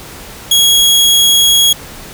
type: tone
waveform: sawtooth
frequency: 3315 Hz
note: G#7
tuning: 4 cents flat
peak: -3 dBFS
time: 0.51-1.73 s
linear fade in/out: 5 ms
effects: pink hiss -31 dBFS RMS until 2.13 s